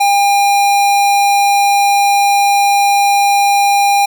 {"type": "tone", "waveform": "square", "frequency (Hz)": 804, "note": "G5", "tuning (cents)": 44, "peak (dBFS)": -9, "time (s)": [0, 4.06], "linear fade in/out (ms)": 10, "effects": []}